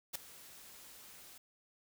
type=noise with ADSR envelope; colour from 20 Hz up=white; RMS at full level=-36 dBFS; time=0.13-1.38 s; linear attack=24 ms; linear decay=3 ms; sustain=-19 dB; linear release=5 ms; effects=none